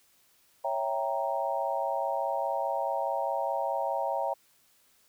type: chord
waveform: sine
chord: C# diminished seventh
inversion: none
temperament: equal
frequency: 554.4 / 659.3 / 784 / 932.3 Hz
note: C#5 / E5 / G5 / Bb5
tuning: 0 / 0 / 0 / 0 cents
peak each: -33 dBFS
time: 0.64-4.34 s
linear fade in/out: 10 ms
effects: white hiss -65 dBFS RMS until 5.08 s